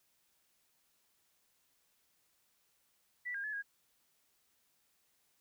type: tone with pitch steps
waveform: sine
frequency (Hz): 1965 / 1614 / 1715 / 1637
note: B6 / G#6 / A6 / G#6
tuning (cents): -9 / -50 / -45 / -25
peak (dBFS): -37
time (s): 3.25-3.626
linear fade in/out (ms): 20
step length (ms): 94
effects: white hiss -75 dBFS RMS until 5.4 s